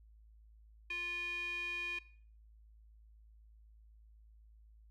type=tone with band-pass filter; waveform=square; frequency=350 Hz; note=F4; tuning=4 cents sharp; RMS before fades=-39 dBFS; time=0.9-1.99 s; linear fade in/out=5 ms; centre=2500 Hz; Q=9.2; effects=noise-tail reverb RT60 0.5 s tail -19 dB re dry + added 54 Hz sine -58 dBFS peak until 4.9 s